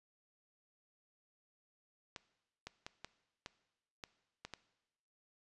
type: clicks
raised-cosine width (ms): 0.2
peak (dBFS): -27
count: 8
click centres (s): 2.162 / 2.67 / 2.865 / 3.046 / 3.461 / 4.038 / 4.45 / 4.537
effects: noise-tail reverb RT60 1.0 s tail -18 dB re dry + resampled to 24000 Hz